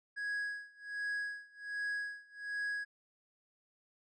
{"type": "tone with tremolo", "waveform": "triangle", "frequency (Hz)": 1661.2, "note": "G#6", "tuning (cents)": 0, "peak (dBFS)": -32, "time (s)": [0.16, 2.85], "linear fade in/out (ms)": 20, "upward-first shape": "sine", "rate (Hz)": 1.3, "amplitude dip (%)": 95, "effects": ["resampled to 24000 Hz"]}